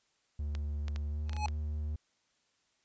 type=tone with pitch glide; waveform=triangle; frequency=73.42 to 75.48 Hz; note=D2 to D2; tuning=0 to +48 cents; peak=-31 dBFS; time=0.39-1.96 s; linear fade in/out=5 ms; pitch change=+48 cents; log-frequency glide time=1.1-1.18 s
type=clicks; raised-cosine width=0.2 ms; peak=-26 dBFS; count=7; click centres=0.551 / 0.882 / 0.961 / 1.295 / 1.332 / 1.366 / 1.484 s
type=tone with exponential growth; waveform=square; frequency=845 Hz; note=G#5; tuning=30 cents sharp; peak=-29 dBFS; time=1.26-1.46 s; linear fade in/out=1 ms; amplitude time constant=42 ms
effects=white hiss -74 dBFS RMS until 2.84 s + resampled to 16000 Hz